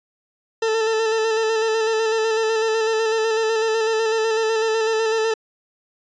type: tone with vibrato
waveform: 40% pulse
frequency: 444 Hz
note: A4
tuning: 16 cents sharp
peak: -17 dBFS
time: 0.62-5.34 s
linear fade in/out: 5 ms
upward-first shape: square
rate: 8 Hz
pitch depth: 25 cents each way
effects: resampled to 16000 Hz